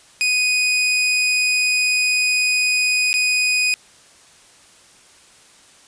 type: tone with dropouts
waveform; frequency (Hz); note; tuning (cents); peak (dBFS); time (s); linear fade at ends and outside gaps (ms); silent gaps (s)
sawtooth; 2489; D#7; 0; -12; 0.21-3.74; 0; 3.13-3.14
effects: white hiss -49 dBFS RMS until 5.87 s + resampled to 22050 Hz